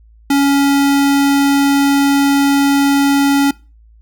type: tone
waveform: square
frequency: 279.8 Hz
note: C#4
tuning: 16 cents sharp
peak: -10 dBFS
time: 0.3-3.51 s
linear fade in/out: 5 ms
effects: noise-tail reverb RT60 0.3 s tail -22 dB re dry + added 55 Hz sine -42 dBFS peak until 4.01 s